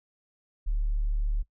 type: tone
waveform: sine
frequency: 36.71 Hz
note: D1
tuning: in tune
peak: -23 dBFS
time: 0.66-1.43 s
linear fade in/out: 20 ms
effects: noise-tail reverb RT60 0.1 s tail -20 dB re dry + tanh soft clip ceiling -19 dBFS